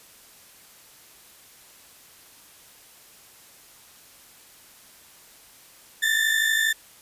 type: tone pair together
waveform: 35% pulse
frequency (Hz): 1754 / 1806.4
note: A6 / A6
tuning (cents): -6 / +45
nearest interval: minor second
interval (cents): 51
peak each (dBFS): -21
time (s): 6.02-6.73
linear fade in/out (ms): 10
effects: white hiss -51 dBFS RMS until 7.01 s + resampled to 32000 Hz